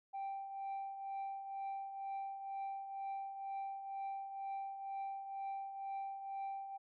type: tone with tremolo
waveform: sine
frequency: 784 Hz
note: G5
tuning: in tune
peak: -36 dBFS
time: 0.13-6.78 s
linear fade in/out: 20 ms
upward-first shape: triangle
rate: 2.1 Hz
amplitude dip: 65%
effects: tanh soft clip ceiling -38 dBFS